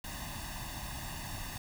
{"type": "noise with comb filter", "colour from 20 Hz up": "pink", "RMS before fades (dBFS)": -41, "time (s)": [0.04, 1.58], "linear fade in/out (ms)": 2, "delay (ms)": 1.1, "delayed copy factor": 0.9, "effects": []}